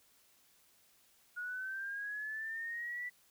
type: linear sweep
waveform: sine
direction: up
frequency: 1442 to 1975.5 Hz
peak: -38 dBFS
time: 1.36-3.1 s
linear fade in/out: 20 ms
effects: white hiss -68 dBFS RMS until 3.3 s